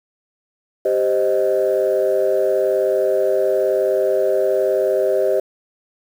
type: chord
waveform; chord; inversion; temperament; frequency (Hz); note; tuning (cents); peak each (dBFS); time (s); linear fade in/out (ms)
sine; C minor; second; equal; 392 / 523.3 / 622.3; G4 / C5 / Eb5; 0 / 0 / 0; -18; 0.85-5.4; 5
effects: tanh soft clip ceiling -8 dBFS + 7-bit